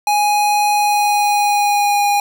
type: tone with pitch glide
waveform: square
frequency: 830.6 to 816.8 Hz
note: G#5 to G#5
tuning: 0 to -29 cents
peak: -13 dBFS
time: 0.07-2.2 s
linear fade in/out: 2 ms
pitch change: -29 cents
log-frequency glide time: 0.72-2.08 s
effects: none